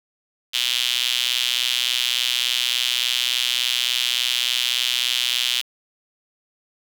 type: tone with high-pass filter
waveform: sawtooth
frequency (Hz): 123.47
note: B2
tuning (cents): 0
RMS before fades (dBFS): -22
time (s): 0.53-5.62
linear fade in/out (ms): 20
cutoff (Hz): 3200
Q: 4.2
effects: 7-bit